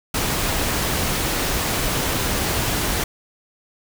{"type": "noise", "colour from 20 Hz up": "pink", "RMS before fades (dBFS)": -22, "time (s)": [0.14, 3.04], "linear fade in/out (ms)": 5, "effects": []}